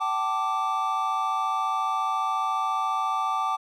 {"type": "chord", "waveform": "triangle", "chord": "G suspended second", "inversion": "none", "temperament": "equal with one note detuned", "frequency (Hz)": [765.6, 880, 1174.7], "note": ["G5", "A5", "D6"], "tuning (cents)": [-41, 0, 0], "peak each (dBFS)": [-28, -28, -24], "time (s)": [0, 3.57], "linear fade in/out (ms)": 20, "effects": []}